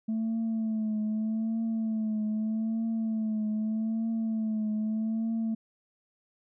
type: tone with vibrato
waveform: sine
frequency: 220 Hz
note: A3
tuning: in tune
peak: -25 dBFS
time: 0.08-5.55 s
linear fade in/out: 10 ms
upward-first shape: triangle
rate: 0.81 Hz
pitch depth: 54 cents each way
effects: tanh soft clip ceiling -25 dBFS